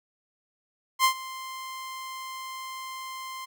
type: tone with ADSR envelope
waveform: sawtooth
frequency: 1046.5 Hz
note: C6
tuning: in tune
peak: -13 dBFS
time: 0.99-3.46 s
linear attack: 54 ms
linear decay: 90 ms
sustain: -19 dB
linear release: 20 ms
effects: none